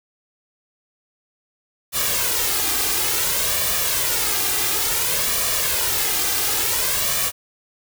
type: noise with flanger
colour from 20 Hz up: white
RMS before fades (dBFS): -21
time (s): 1.92-7.32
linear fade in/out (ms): 50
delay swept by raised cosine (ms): 1.7 to 2.52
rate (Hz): 0.57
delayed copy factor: +0.6
effects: none